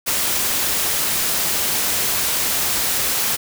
white noise, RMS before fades -20 dBFS, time 0.06-3.37 s, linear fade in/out 20 ms, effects none

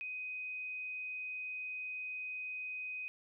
sine tone, 2506 Hz, D#7, 12 cents sharp, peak -39 dBFS, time 0.01-3.08 s, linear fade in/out 0 ms, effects none

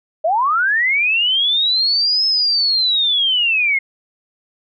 sine linear two-way sweep, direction up then down, 602 to 5220 to 2109 Hz, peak -13 dBFS, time 0.24-3.79 s, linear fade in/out 10 ms, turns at 2.26 s, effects none

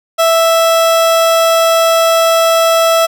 30% pulse tone, 659.3 Hz, E5, in tune, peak -5 dBFS, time 0.18-3.07 s, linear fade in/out 20 ms, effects none

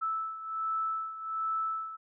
sine beating tone pair, 1313 / 1314.3 Hz, E6 / E6, -7 / -6 cents, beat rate 1.3 Hz, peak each -32 / -37 dBFS, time 0.01-1.97 s, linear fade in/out 20 ms, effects none

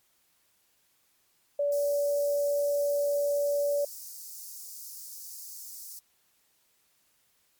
sine tone, 575 Hz, D5, 37 cents flat, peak -24 dBFS, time 1.59-3.85 s, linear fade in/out 5 ms
white high-pass noise, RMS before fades -43 dBFS, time 1.72-5.99 s, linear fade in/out 2 ms, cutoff 4900 Hz, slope 48 dB/octave
effects white hiss -69 dBFS RMS until 7.59 s + MP3 96 kbps

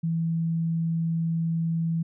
sine tone, 164.81 Hz, E3, in tune, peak -23 dBFS, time 0.03-2.03 s, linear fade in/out 10 ms, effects none

